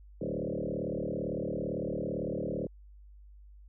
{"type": "tone with frequency modulation", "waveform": "sine", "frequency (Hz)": 349.2, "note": "F4", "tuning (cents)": 0, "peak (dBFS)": -31, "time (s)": [0.21, 2.67], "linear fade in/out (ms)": 5, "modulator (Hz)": 37.8, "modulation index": 5.8, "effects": ["added 50 Hz sine -50 dBFS peak until 3.68 s"]}